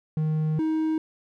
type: tone pair in turn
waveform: triangle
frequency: 155.56 / 315.6 Hz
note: D#3 / D#4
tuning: 0 / +25 cents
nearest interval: octave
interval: 1225 cents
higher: second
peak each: -20 dBFS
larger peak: neither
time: 0.17-0.59 / 0.59-0.98 s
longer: first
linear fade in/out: 2 ms
effects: none